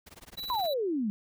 pink noise with tremolo, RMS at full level -47 dBFS, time 0.06-0.68 s, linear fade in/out 10 ms, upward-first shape sine, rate 19 Hz, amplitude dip 100%
square tone, 3947 Hz, B7, 2 cents flat, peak -36 dBFS, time 0.37-0.74 s, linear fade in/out 10 ms
sine exponential sweep, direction down, 1042 to 197.9 Hz, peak -27 dBFS, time 0.5-1.1 s, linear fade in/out 0 ms
effects none

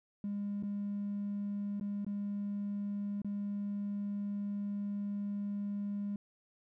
triangle tone with dropouts, 203.1 Hz, G#3, 38 cents flat, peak -31 dBFS, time 0.24-6.16 s, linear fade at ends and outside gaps 2 ms, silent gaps 0.626-0.634 / 1.798-1.81 / 2.047-2.065 / 3.218-3.246 s, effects tanh soft clip ceiling -31 dBFS

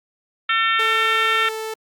harmonic tone, 450 Hz, A4, 39 cents sharp, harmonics 3 / 4 / 5 / 6 / 7 / 8, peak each -20 / -22 / -24 / -26 / -27 / -28 dBFS, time 0.49-1.49 s, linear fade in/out 5 ms
sawtooth tone, 440 Hz, A4, in tune, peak -22 dBFS, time 0.79-1.74 s, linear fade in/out 5 ms
effects Opus 48 kbps

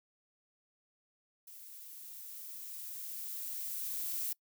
violet noise with level ramp, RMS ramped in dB -52 to -36 dBFS, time 1.47-4.33 s, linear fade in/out 5 ms, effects noise-tail reverb RT60 0.1 s tail -24 dB re dry

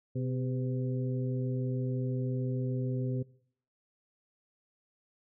harmonic tone with a mistuned harmonic, 127.2 Hz, C3, 48 cents flat, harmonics 1 / 2 / 3 / 4, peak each -31 / -37 / -41 / -43 dBFS, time 0.15-3.23 s, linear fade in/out 10 ms, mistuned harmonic 3, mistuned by +60 cents, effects noise-tail reverb RT60 0.6 s tail -21 dB re dry

